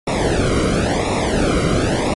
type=noise with flanger; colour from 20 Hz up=brown; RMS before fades=-17 dBFS; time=0.07-2.14 s; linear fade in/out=5 ms; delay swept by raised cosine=0.64 to 1.17 ms; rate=0.96 Hz; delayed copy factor=-1; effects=MP3 48 kbps